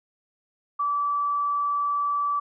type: tone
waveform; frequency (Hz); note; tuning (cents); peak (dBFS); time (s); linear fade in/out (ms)
sine; 1156; D6; -28; -22; 0.79-2.4; 10
effects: none